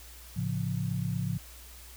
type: chord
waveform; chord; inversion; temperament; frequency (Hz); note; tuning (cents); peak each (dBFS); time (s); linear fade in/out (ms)
sine; A augmented; none; equal; 110 / 138.59 / 174.61; A2 / C#3 / E#3; 0 / 0 / 0; -33; 0.36-1.38; 10
effects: added 60 Hz sine -49 dBFS peak until 1.96 s + white hiss -51 dBFS RMS until 1.96 s